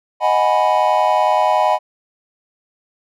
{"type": "chord", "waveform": "triangle", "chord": "G# minor seventh", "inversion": "second", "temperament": "equal", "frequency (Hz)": [622.3, 740, 830.6, 987.8], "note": ["D#5", "F#5", "G#5", "B5"], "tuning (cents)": [0, 0, 0, 0], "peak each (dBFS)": -16, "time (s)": [0.2, 1.79], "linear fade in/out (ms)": 50, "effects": []}